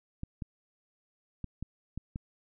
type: clicks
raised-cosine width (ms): 5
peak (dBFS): -24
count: 6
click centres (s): 0.234 / 0.422 / 1.443 / 1.626 / 1.976 / 2.159
effects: none